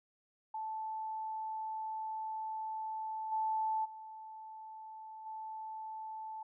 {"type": "tone with level steps", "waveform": "sine", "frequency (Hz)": 876, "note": "A5", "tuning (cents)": -8, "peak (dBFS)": [-37, -31, -46, -41], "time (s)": [0.54, 6.43], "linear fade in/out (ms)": 5, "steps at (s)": [3.31, 3.84, 5.25], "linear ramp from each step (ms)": 20, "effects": []}